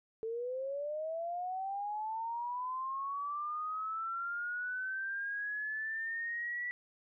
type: linear sweep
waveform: sine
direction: up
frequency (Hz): 440 to 1960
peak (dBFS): -35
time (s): 0.23-6.71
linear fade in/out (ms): 0
effects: none